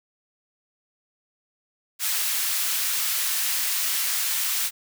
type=high-pass noise; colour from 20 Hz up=white; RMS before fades=-25 dBFS; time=1.99-4.71 s; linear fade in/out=50 ms; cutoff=1400 Hz; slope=12 dB/octave; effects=none